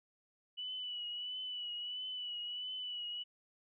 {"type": "tone with vibrato", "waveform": "sine", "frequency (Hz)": 2960, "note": "F#7", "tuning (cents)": 0, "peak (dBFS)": -39, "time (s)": [0.57, 3.24], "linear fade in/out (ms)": 20, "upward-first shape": "triangle", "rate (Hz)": 1.5, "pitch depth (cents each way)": 45, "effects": []}